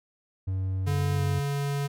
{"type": "tone", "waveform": "triangle", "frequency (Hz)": 94.6, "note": "F#2", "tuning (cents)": 39, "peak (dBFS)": -24, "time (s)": [0.47, 1.4], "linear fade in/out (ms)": 10}
{"type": "tone with pitch glide", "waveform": "square", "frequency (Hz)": [143.3, 141.65], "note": ["D3", "C#3"], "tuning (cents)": [-42, 38], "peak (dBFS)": -27, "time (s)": [0.86, 1.88], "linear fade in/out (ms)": 20, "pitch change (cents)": -20, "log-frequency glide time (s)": [1.15, 1.21]}
{"effects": []}